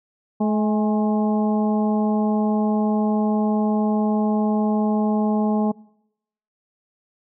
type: harmonic tone with a mistuned harmonic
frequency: 213.8 Hz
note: A3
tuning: 49 cents flat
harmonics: 1 / 2 / 3 / 4 / 5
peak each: -18 / -27 / -29 / -28 / -36 dBFS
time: 0.4-5.72 s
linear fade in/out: 10 ms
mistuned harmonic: 4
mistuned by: -46 cents
effects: noise-tail reverb RT60 0.8 s tail -24 dB re dry